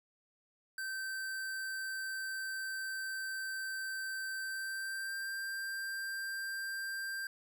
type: tone with pitch glide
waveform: square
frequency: 1552 to 1580 Hz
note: G6 to G6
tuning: -18 to +13 cents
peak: -38 dBFS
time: 0.78-7.27 s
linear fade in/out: 2 ms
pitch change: +31 cents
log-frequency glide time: 4.39-5.31 s
effects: none